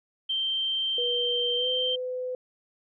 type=tone; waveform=sine; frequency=3136 Hz; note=G7; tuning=in tune; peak=-25 dBFS; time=0.29-1.96 s; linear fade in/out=10 ms
type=tone with pitch glide; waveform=sine; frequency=483.5 to 505.2 Hz; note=B4 to B4; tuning=-37 to +39 cents; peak=-29 dBFS; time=0.98-2.35 s; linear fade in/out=2 ms; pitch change=+76 cents; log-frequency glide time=1.56-1.68 s
effects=none